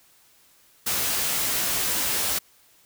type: noise with comb filter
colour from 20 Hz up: white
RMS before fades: -25 dBFS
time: 0.86-2.39 s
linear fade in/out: 10 ms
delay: 15 ms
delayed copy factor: +0.6
effects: white hiss -58 dBFS RMS until 2.85 s